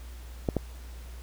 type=clicks; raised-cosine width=2 ms; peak=-12 dBFS; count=2; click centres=0.488 / 0.567 s; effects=added 60 Hz sine -40 dBFS peak until 1.22 s + pink hiss -53 dBFS RMS until 1.22 s